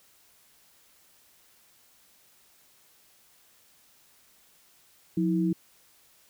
sine tone pair together, 178.6 / 324 Hz, F3 / E4, +39 / -30 cents, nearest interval minor seventh, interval 1031 cents, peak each -25 / -26 dBFS, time 5.17-5.53 s, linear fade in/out 5 ms, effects white hiss -61 dBFS RMS until 6.29 s

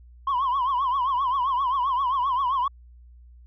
sine tone with vibrato, 1043 Hz, C6, 6 cents flat, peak -19 dBFS, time 0.27-2.68 s, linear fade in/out 5 ms, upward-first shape triangle, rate 7.6 Hz, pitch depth 160 cents each way, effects tanh soft clip ceiling -19 dBFS + added 60 Hz sine -46 dBFS peak until 3.46 s

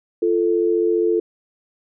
sine tone pair together, 345.7 / 440.5 Hz, F4 / A4, -18 / +2 cents, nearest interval major third, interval 420 cents, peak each -18 dBFS, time 0.22-1.2 s, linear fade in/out 5 ms, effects none

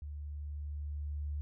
sine tone with level ramp, 73.42 Hz, D2, in tune, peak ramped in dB -40 to -34 dBFS, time 0.02-1.41 s, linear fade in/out 0 ms, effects none

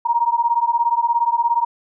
sine beating tone pair, 932.3 / 949.3 Hz, A#5 / A#5, 0 / +31 cents, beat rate 17 Hz, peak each -18 dBFS, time 0.05-1.65 s, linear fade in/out 10 ms, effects none

